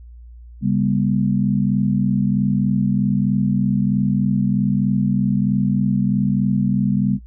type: tone cluster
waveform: sine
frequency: 137.6 / 198.9 / 242.1 Hz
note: C#3 / G3 / B3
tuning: -12 / +25 / -34 cents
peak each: -20 / -18 / -22 dBFS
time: 0.61-7.19 s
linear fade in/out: 50 ms
effects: noise-tail reverb RT60 0.1 s tail -17 dB re dry + added 59 Hz sine -37 dBFS peak until 7.26 s